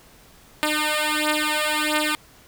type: beating tone pair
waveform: 5% pulse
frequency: 302.8 / 304.3 Hz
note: D#4 / D#4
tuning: -47 / -38 cents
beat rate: 1.5 Hz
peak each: -12 dBFS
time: 0.63-2.15 s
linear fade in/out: 0 ms
effects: pink hiss -51 dBFS RMS until 2.47 s